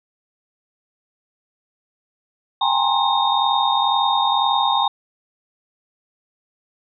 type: tone cluster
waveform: sine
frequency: 795 / 837 / 927 / 1058 / 3691 Hz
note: G5 / G#5 / A#5 / C6 / A#7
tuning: +24 / +13 / -10 / +19 / -18 cents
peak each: -22 dBFS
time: 2.61-4.88 s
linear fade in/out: 5 ms
effects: none